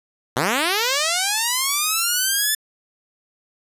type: linear sweep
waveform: 5% pulse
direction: up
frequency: 112.4 to 1760 Hz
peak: -7 dBFS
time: 0.36-2.55 s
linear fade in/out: 5 ms
effects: resampled to 32000 Hz